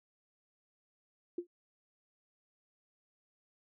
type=tone with exponential decay; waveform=sine; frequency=349.5 Hz; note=F4; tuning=1 cent sharp; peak=-30 dBFS; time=1.38-1.47 s; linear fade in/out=5 ms; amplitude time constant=18 ms; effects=none